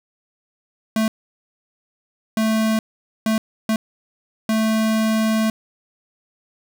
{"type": "tone bursts at uneven times", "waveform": "square", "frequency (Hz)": 220, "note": "A3", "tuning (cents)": 0, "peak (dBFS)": -17, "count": 5, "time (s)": [[0.96, 1.08], [2.37, 2.79], [3.26, 3.38], [3.69, 3.76], [4.49, 5.5]], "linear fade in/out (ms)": 2, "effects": []}